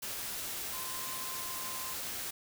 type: tone in noise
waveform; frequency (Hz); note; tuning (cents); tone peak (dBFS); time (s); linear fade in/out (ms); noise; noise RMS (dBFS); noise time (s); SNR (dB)
sine; 1041; C6; -9; -45; 0.73-1.94; 10; white; -39; 0.02-2.31; -9
effects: none